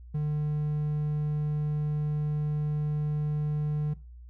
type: tone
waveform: triangle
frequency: 150 Hz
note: D3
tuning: 37 cents sharp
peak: -24 dBFS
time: 0.14-3.94 s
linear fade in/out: 10 ms
effects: noise-tail reverb RT60 0.3 s tail -18 dB re dry + added 60 Hz sine -44 dBFS peak until 4.29 s